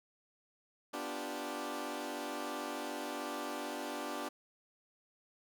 15% pulse chord, G dominant seventh, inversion first, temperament equal, 246.9 / 293.7 / 349.2 / 392 Hz, B3 / D4 / F4 / G4, 0 / 0 / 0 / 0 cents, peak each -39 / -35 / -40 / -39 dBFS, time 0.93-4.29 s, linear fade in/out 10 ms, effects none

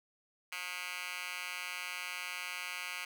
10% pulse tone with high-pass filter, 180 Hz, F#3, 47 cents flat, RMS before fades -41 dBFS, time 0.52-3.05 s, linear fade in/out 5 ms, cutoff 1900 Hz, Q 4.2, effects none

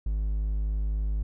triangle tone, 51.91 Hz, G#1, in tune, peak -23 dBFS, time 0.06-1.23 s, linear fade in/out 5 ms, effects none

